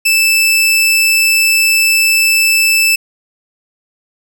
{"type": "tone", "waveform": "sawtooth", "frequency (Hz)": 2637, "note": "E7", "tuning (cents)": 0, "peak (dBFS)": -5, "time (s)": [0.05, 2.96], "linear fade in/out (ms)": 10, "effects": []}